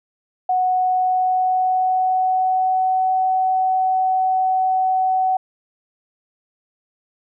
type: tone with pitch glide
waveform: sine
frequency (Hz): 738 to 751.3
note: F#5 to F#5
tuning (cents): -5 to +26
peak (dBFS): -15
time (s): 0.49-5.37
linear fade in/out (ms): 5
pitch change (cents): +31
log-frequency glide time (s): 0.64-3.16
effects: none